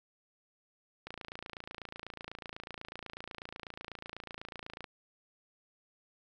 click train, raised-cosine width 0.3 ms, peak -26 dBFS, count 107, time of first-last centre 1.07-4.842 s, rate 28.1 Hz, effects none

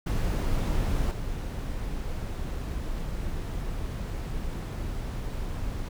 brown noise with level steps, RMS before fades -26 / -32 dBFS, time 0.06-5.89 s, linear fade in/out 10 ms, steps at 1.11 s, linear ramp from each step 5 ms, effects none

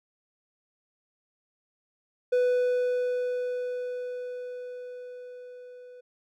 triangle tone with level ramp, 496.2 Hz, B4, 8 cents sharp, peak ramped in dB -18 to -43 dBFS, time 2.32-6.01 s, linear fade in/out 10 ms, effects none

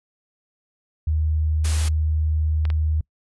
sine tone, 77.7 Hz, D#2, 2 cents flat, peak -18 dBFS, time 1.07-3.01 s, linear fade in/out 5 ms
white noise, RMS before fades -30 dBFS, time 1.64-1.89 s, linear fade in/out 10 ms
clicks, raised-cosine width 0.3 ms, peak -18 dBFS, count 2, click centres 2.653 / 2.702 s
effects noise-tail reverb RT60 0.1 s tail -25 dB re dry + resampled to 24000 Hz

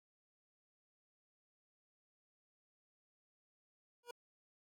25% pulse tone with exponential growth, 480.3 Hz, B4, 48 cents flat, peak -39 dBFS, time 4.03-4.11 s, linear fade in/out 5 ms, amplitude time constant 17 ms, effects AAC 48 kbps

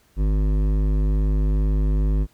triangle tone with hard clipping, 51.1 Hz, G#1, 27 cents flat, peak -19 dBFS, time 0.16-2.27 s, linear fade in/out 50 ms, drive 17 dB, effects pink hiss -60 dBFS RMS until 2.33 s

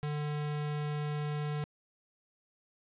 square tone, 148.7 Hz, D3, 22 cents sharp, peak -33 dBFS, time 0.03-1.64 s, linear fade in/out 0 ms, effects resampled to 8000 Hz + 10-bit

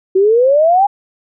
sine exponential sweep, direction up, 369.9 to 825 Hz, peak -7 dBFS, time 0.15-0.87 s, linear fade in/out 10 ms, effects none

